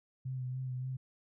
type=tone with vibrato; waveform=sine; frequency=128.5 Hz; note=C3; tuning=31 cents flat; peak=-35 dBFS; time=0.25-0.97 s; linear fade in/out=10 ms; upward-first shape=sine; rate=3.5 Hz; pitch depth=29 cents each way; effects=none